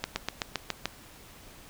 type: slowing click train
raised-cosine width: 0.2 ms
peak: -11 dBFS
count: 7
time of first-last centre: 0.04-0.856 s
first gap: 120 ms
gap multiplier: 1.05
effects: pink hiss -51 dBFS RMS until 1.69 s